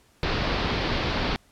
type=low-pass noise; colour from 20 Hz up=pink; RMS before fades=-26 dBFS; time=0.23-1.36 s; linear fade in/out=0 ms; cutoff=4800 Hz; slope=48 dB/octave; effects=pink hiss -60 dBFS RMS until 1.51 s + low-pass 12000 Hz 12 dB/octave